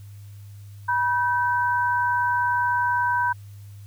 sine tone pair together, 972 / 1541.8 Hz, B5 / G6, -28 / -29 cents, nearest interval minor sixth, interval 799 cents, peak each -21 / -24 dBFS, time 0.88-3.33 s, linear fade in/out 10 ms, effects added 101 Hz sine -39 dBFS peak until 3.86 s + white hiss -58 dBFS RMS until 3.86 s

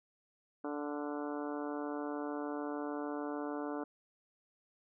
harmonic tone with a mistuned harmonic, 146.6 Hz, D3, 3 cents flat, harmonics 2 / 3 / 4 / 5 / 6 / 7 / 8 / 9 / 10, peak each -39 / -43 / -45 / -47 / -49 / -50 / -51 / -52 / -53 dBFS, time 0.64-3.84 s, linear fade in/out 5 ms, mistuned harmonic 9, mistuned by +31 cents, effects none

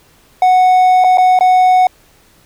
triangle tone with dropouts, 738 Hz, F#5, 5 cents flat, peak -4 dBFS, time 0.42-1.87 s, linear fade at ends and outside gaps 2 ms, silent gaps 1.04-1.044 / 1.174-1.182 / 1.39-1.408 s, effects pink hiss -49 dBFS RMS until 2.45 s

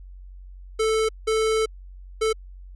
square tone bursts at uneven times, 440 Hz, A4, in tune, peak -20 dBFS, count 3, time 0.79-1.09 / 1.27-1.66 / 2.21-2.33 s, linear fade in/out 10 ms, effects added 46 Hz sine -39 dBFS peak until 2.75 s + resampled to 24000 Hz

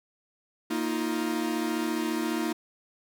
45% pulse chord, Bb suspended fourth, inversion none, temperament equal with one note detuned, 233.1 / 314.6 / 349.2 Hz, Bb3 / Eb4 / F4, 0 / +19 / 0 cents, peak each -32 / -30 / -33 dBFS, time 0.7-2.53 s, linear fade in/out 10 ms, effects none

